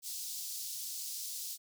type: high-pass noise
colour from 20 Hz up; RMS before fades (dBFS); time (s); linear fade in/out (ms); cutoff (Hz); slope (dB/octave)
pink; -41; 0.02-1.58; 50; 4500; 24
effects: none